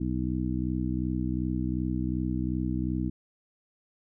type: harmonic tone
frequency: 62.7 Hz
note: B1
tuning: 27 cents sharp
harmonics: 1 / 2 / 3 / 4 / 5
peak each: -33 / -33 / -33 / -33 / -33 dBFS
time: 0-3.1 s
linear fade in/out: 10 ms
effects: none